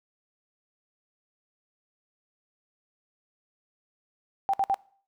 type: tone bursts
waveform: sine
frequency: 784 Hz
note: G5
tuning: in tune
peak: -21 dBFS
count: 3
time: 4.49-4.743 s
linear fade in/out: 0 ms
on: 45 ms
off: 59 ms
effects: noise-tail reverb RT60 0.5 s tail -22 dB re dry